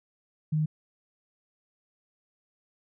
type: tone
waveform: sine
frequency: 154.4 Hz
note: D#3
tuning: 13 cents flat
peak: -23 dBFS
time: 0.52-0.66 s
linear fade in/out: 10 ms
effects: none